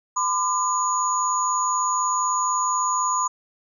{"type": "tone cluster", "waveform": "sine", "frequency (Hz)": [1015, 1199, 6790], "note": ["B5", "D6", "G#8"], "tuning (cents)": [47, 36, 37], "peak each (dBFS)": [-22, -26, -26], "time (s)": [0.16, 3.28], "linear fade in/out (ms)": 10, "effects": []}